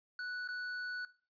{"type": "tone with dropouts", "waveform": "square", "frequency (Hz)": 1480, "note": "F#6", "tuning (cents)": 0, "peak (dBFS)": -39, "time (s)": [0.19, 1.05], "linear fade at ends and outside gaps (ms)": 2, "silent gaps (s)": [0.476, 0.487], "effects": ["noise-tail reverb RT60 0.4 s tail -18 dB re dry", "resampled to 11025 Hz"]}